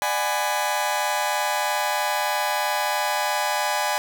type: chord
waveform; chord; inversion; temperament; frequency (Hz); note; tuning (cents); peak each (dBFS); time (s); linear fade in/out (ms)
sawtooth; G# half-diminished seventh; second; just; 598 / 747.5 / 830.6 / 996.7; D5 / F#5 / G#5 / B5; +31 / +17 / 0 / +16; -25 / -26 / -21 / -24; 0.02-3.98; 0
effects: none